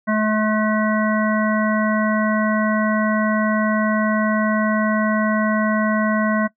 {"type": "harmonic tone", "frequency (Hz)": 215, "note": "A3", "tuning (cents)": -40, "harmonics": [1, 3, 5, 7, 9], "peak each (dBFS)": [-18, -23, -25, -26, -28], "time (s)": [0.07, 6.48], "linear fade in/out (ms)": 20, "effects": ["noise-tail reverb RT60 0.1 s tail -20 dB re dry"]}